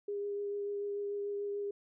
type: tone with vibrato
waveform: sine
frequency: 406.3 Hz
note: G#4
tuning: 38 cents flat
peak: -34 dBFS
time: 0.08-1.71 s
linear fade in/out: 5 ms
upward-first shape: triangle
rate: 6.8 Hz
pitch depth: 14 cents each way
effects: none